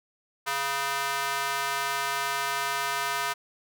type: tone with high-pass filter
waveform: square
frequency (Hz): 138.8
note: C#3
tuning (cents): +3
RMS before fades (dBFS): -29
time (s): 0.46-3.34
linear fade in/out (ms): 20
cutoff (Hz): 1100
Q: 1.5
effects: none